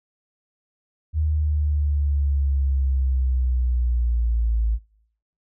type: linear sweep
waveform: sine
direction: down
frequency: 77.78 to 54.5 Hz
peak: -18 dBFS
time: 1.13-4.79 s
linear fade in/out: 50 ms
effects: noise-tail reverb RT60 0.7 s tail -24 dB re dry